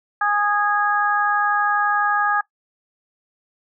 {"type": "harmonic tone", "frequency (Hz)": 413, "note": "G#4", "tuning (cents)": -10, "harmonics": [2, 3, 4], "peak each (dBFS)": [-21, -21, -21], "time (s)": [0.21, 2.41], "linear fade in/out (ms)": 5, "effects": ["noise-tail reverb RT60 0.1 s tail -19 dB re dry"]}